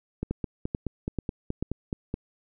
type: two click trains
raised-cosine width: 3 ms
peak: -16 / -15 dBFS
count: 10 / 4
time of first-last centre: 0.23-2.141 / 0.31-1.626 s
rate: 4.71 / 2.28 Hz
effects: none